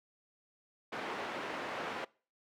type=band-pass noise; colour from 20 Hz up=pink; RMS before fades=-40 dBFS; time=0.92-2.05 s; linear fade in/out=10 ms; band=370 to 2200 Hz; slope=12 dB/octave; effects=noise-tail reverb RT60 0.4 s tail -24 dB re dry